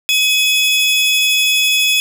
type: tone pair together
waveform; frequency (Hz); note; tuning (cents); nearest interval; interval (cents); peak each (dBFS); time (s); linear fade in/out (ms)
40% pulse; 2541 / 3392; D#7 / G#7; +36 / +36; perfect fourth; 500; -13; 0.09-2; 0
effects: none